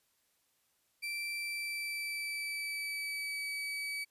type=tone with pitch glide; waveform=35% pulse; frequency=2343 to 2284 Hz; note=D7 to D7; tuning=-5 to -49 cents; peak=-34 dBFS; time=1.02-4.05 s; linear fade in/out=20 ms; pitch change=-44 cents; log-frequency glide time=1.36-3.45 s; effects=white hiss -75 dBFS RMS until 4.1 s + resampled to 32000 Hz